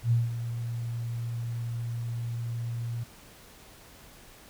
sine tone with ADSR envelope, 117.5 Hz, A#2, 14 cents sharp, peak -19 dBFS, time 0.03-3.04 s, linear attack 84 ms, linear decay 180 ms, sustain -11 dB, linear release 9 ms, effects pink hiss -52 dBFS RMS until 4.49 s

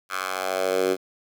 10% pulse tone with high-pass filter sweep, 93.8 Hz, F#2, 24 cents sharp, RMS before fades -25 dBFS, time 0.09-0.97 s, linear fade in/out 50 ms, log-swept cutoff 1300 to 350 Hz, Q 2.6, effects 8-bit

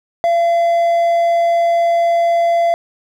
triangle tone, 681 Hz, F5, 44 cents flat, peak -9 dBFS, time 0.24-2.74 s, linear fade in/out 0 ms, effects none

